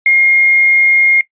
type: tone with quantisation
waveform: sine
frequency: 2135 Hz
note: C7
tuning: 34 cents sharp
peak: -6 dBFS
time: 0.06-1.21 s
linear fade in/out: 2 ms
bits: 5
effects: noise-tail reverb RT60 0.1 s tail -19 dB re dry + resampled to 8000 Hz